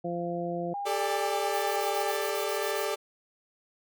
harmonic tone, 172.8 Hz, F3, 18 cents flat, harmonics 1 / 2 / 3 / 4, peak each -35 / -35 / -35 / -35 dBFS, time 0.04-0.74 s, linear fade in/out 10 ms
sine tone, 807 Hz, G#5, 50 cents flat, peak -31 dBFS, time 0.74-2.11 s, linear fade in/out 2 ms
sawtooth chord, G suspended second, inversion none, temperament equal with one note detuned, 398.8 / 440 / 587.3 Hz, G4 / A4 / D5, +30 / 0 / 0 cents, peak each -29 dBFS, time 0.85-2.96 s, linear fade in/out 20 ms
violet noise bursts, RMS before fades -41 dBFS, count 10, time 1.53-2.854 s, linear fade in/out 10 ms, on 100 ms, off 36 ms
effects none

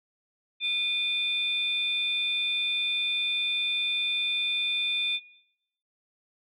sine tone pair together, 2450 / 3555 Hz, D#7 / A7, -27 / +17 cents, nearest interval tritone, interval 644 cents, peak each -27 dBFS, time 0.6-5.2 s, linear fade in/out 50 ms, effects noise-tail reverb RT60 0.8 s tail -20 dB re dry + tanh soft clip ceiling -17 dBFS

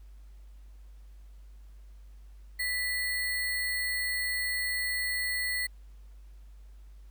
sine tone with sample-and-hold, 1975.5 Hz, B6, in tune, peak -28 dBFS, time 2.59-5.67 s, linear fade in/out 10 ms, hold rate 6300 Hz, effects added 50 Hz sine -47 dBFS peak until 7.1 s + pink hiss -69 dBFS RMS until 7.1 s

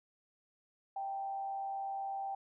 sine tone with frequency modulation, 784 Hz, G5, in tune, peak -36 dBFS, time 0.96-2.35 s, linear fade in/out 5 ms, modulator 132 Hz, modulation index 0.26, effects none

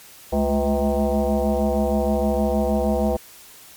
sine tone with frequency modulation, 216.2 Hz, A3, 30 cents flat, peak -17 dBFS, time 0.32-3.17 s, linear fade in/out 10 ms, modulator 142 Hz, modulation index 3.8, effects white hiss -45 dBFS RMS until 3.76 s + MP3 96 kbps

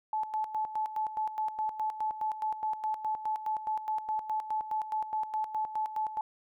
sine tone with tremolo, 865 Hz, A5, 30 cents flat, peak -28 dBFS, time 0.13-6.21 s, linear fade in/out 2 ms, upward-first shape square, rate 4.8 Hz, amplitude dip 70%, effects none

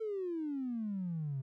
triangle exponential sweep, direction down, 452.1 to 130 Hz, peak -31 dBFS, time 0-1.42 s, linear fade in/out 20 ms, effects tanh soft clip ceiling -32 dBFS

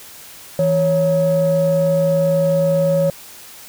sine tone pair together, 163.78 / 554.4 Hz, E3 / C#5, -11 / 0 cents, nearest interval octave + major sixth, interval 2111 cents, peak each -17 / -13 dBFS, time 0.59-3.1 s, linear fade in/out 2 ms, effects tanh soft clip ceiling -8 dBFS + white hiss -39 dBFS RMS until 3.68 s

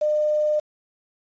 sine tone with quantisation, 604 Hz, D5, 48 cents sharp, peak -18 dBFS, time 0.01-0.6 s, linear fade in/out 10 ms, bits 7, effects resampled to 16000 Hz

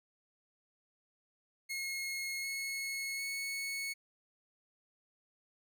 sawtooth tone with pitch steps, 2163 / 2184 / 2206 Hz, C#7 / C#7 / C#7, -43 / -26 / -9 cents, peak -33 dBFS, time 1.69-3.94 s, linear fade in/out 20 ms, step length 750 ms, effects none

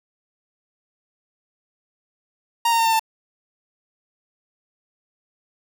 45% pulse tone with pitch steps, 932.3 / 921.6 / 911 / 900.5 / 890.2 Hz, A#5 / A#5 / A#5 / A5 / A5, 0 / -20 / -40 / +40 / +20 cents, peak -16 dBFS, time 2.65-2.995 s, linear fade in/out 5 ms, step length 69 ms, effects none

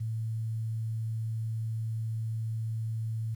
sine tone with quantisation, 111.8 Hz, A2, 28 cents sharp, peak -30 dBFS, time 0-3.35 s, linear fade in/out 10 ms, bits 10, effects none

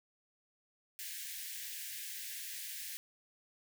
white high-pass noise, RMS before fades -44 dBFS, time 0.99-2.97 s, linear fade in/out 0 ms, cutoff 1600 Hz, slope 96 dB/octave, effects none

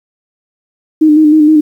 sine tone with vibrato, 306.3 Hz, D#4, 27 cents flat, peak -3 dBFS, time 1.01-1.61 s, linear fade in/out 10 ms, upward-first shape square, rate 6.4 Hz, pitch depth 33 cents each way, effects 7-bit

